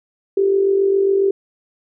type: tone with amplitude modulation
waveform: sine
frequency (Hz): 392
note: G4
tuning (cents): 0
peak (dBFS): -10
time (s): 0.37-1.31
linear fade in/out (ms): 5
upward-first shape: sine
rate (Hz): 47.3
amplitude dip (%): 55
effects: none